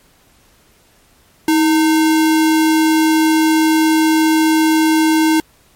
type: tone with sample-and-hold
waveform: sine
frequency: 317.7 Hz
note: D#4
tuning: 36 cents sharp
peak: -9 dBFS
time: 1.48-5.4 s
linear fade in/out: 2 ms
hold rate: 1225 Hz
effects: pink hiss -52 dBFS RMS until 5.75 s + MP3 64 kbps